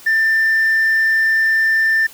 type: tone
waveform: sine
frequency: 1785 Hz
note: A6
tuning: 24 cents sharp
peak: -10 dBFS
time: 0.06-2.07 s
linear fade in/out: 10 ms
effects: tanh soft clip ceiling -10 dBFS + white hiss -41 dBFS RMS until 2.13 s